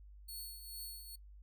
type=tone with tremolo; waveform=5% pulse; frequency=4405 Hz; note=C#8; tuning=12 cents flat; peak=-36 dBFS; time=0.28-1.16 s; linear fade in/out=10 ms; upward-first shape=triangle; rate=2.3 Hz; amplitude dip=65%; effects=noise-tail reverb RT60 0.1 s tail -21 dB re dry + added 50 Hz sine -53 dBFS peak until 1.42 s

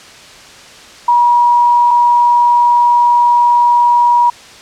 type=tone pair in turn; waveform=sine; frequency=960 / 960 Hz; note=B5 / B5; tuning=-49 / -49 cents; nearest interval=unison; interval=0 cents; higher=neither; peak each=-6 dBFS; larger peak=neither; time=1.08-1.91 / 1.91-4.3 s; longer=second; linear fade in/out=5 ms; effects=white hiss -36 dBFS RMS until 4.61 s + low-pass 6000 Hz 12 dB/octave

